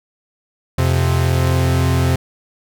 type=tone pair together; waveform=45% pulse; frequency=87.15 / 130.4 Hz; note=F2 / C3; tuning=-3 / -5 cents; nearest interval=perfect fifth; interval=698 cents; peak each=-16 dBFS; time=0.78-2.16 s; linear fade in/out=5 ms; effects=none